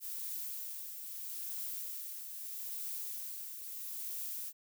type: noise with tremolo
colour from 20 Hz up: violet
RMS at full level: -40 dBFS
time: 0-4.53 s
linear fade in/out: 50 ms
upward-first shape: triangle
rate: 0.77 Hz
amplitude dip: 50%
effects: none